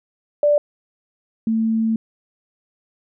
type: tone pair in turn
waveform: sine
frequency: 587.3 / 223.4 Hz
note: D5 / A3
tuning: 0 / +27 cents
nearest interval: octave + perfect fourth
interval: 1673 cents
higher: first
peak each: -12 / -16 dBFS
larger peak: first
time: 0.43-0.58 / 1.47-1.96 s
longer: second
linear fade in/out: 2 ms
effects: none